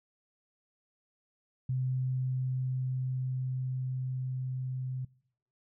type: tone with level ramp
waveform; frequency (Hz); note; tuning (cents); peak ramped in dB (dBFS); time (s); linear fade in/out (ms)
sine; 129; C3; -24; -28 to -33; 1.69-5.05; 5
effects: noise-tail reverb RT60 0.7 s tail -24 dB re dry